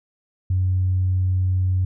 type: tone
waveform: sine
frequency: 92.5 Hz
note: F#2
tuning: in tune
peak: -16 dBFS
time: 0.5-1.85 s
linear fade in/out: 5 ms
effects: tanh soft clip ceiling -12 dBFS